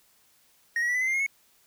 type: tone with pitch steps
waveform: triangle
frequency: 1869 / 1912.7 / 1957.4 / 2003 / 2050 / 2098 / 2147 / 2197 Hz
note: A#6 / A#6 / B6 / B6 / C7 / C7 / C7 / C#7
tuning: +4 / +44 / -16 / +24 / -36 / +4 / +44 / -16 cents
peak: -22 dBFS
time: 0.76-1.264 s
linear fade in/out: 2 ms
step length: 63 ms
effects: white hiss -63 dBFS RMS until 1.66 s